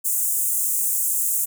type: high-pass noise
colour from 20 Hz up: pink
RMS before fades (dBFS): -22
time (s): 0.04-1.46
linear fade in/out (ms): 20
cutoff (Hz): 7300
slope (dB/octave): 48
effects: none